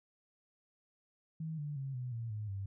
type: tone with pitch steps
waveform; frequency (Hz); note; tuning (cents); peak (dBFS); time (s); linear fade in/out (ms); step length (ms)
sine; 159.5 / 147.11 / 135.68 / 125.14 / 115.42 / 106.45 / 98.18; D#3 / D3 / C#3 / B2 / A#2 / G#2 / G2; +43 / +3 / -37 / +23 / -17 / +43 / +3; -37; 1.4-2.66; 5; 180
effects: none